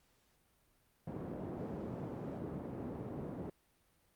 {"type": "band-pass noise", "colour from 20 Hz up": "pink", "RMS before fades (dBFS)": -43, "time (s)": [1.07, 3.5], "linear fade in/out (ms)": 5, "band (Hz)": [140, 520], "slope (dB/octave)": 12, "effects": ["pink hiss -73 dBFS RMS until 4.15 s", "Opus 48 kbps"]}